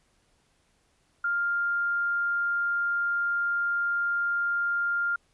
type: tone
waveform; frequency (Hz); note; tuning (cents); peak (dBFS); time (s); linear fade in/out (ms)
sine; 1400; F6; +4; -24; 1.24-5.16; 5
effects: pink hiss -68 dBFS RMS until 5.33 s + resampled to 24000 Hz